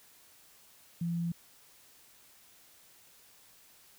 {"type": "tone", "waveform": "sine", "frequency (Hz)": 170, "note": "F3", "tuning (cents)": -46, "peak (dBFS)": -30, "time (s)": [1.01, 1.32], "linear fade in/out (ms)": 5, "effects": ["white hiss -60 dBFS RMS until 3.98 s"]}